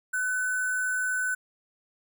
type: tone with sample-and-hold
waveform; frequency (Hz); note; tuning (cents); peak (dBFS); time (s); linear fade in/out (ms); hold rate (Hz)
sine; 1504; F#6; +28; -25; 0.13-1.35; 10; 8820
effects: none